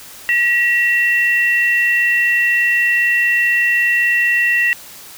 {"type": "tone pair together", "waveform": "sine", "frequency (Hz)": [1919, 2714], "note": ["A#6", "E7"], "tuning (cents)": [50, 50], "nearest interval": "tritone", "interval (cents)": 600, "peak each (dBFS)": [-13, -17], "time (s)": [0.29, 4.73], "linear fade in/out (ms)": 0, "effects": ["white hiss -37 dBFS RMS until 5.17 s"]}